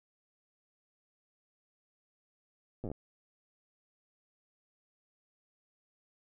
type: slowing click train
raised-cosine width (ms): 2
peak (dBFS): -27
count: 8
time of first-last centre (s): 2.84-2.916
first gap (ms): 8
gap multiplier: 1.1
effects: none